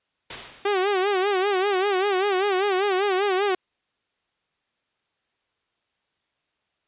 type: noise with exponential decay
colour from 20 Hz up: white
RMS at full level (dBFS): -29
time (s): 0.3-1.04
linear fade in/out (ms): 5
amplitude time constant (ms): 160
type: tone with vibrato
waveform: sawtooth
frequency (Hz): 389.2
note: G4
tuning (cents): -12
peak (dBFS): -16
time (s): 0.65-3.55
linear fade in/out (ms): 5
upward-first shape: sine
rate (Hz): 5.1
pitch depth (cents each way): 110
effects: white hiss -74 dBFS RMS until 6.87 s + resampled to 8000 Hz